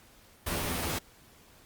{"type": "noise with comb filter", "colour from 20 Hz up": "pink", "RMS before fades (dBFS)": -32, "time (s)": [0.46, 0.99], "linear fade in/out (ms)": 10, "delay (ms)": 12, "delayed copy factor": 0.7, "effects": ["pink hiss -58 dBFS RMS until 1.65 s", "Opus 48 kbps"]}